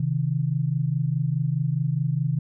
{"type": "tone pair together", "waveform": "sine", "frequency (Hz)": [132.2, 157.01], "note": ["C3", "D#3"], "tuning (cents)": [18, 16], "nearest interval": "minor third", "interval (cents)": 298, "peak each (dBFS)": -24, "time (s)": [0, 2.39], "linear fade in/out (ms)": 5, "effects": []}